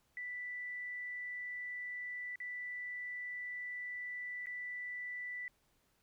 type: tone with dropouts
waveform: sine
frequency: 1975.5 Hz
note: B6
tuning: in tune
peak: -40 dBFS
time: 0.17-5.48 s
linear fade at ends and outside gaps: 1 ms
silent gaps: 2.357-2.402 / 4.459-4.469 s
effects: pink hiss -75 dBFS RMS until 6.02 s